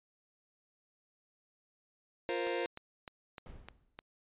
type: chord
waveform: sawtooth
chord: F suspended fourth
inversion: none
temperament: just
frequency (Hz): 349.2 / 465.6 / 523.8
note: F4 / Bb4 / C5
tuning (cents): 0 / -2 / +2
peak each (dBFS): -33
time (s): 2.29-2.66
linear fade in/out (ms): 0
type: click train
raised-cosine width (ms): 0.3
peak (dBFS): -29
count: 6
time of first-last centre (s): 2.47-3.99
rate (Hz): 3.29
type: noise with exponential decay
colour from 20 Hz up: brown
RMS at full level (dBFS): -44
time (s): 3.46-4.02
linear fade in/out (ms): 1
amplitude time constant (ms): 120
effects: resampled to 8000 Hz